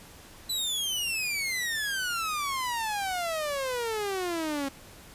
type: exponential sweep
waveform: sawtooth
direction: down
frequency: 4033 to 270.1 Hz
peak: -25 dBFS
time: 0.49-4.69 s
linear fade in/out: 10 ms
effects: pink hiss -50 dBFS RMS until 5.14 s + resampled to 32000 Hz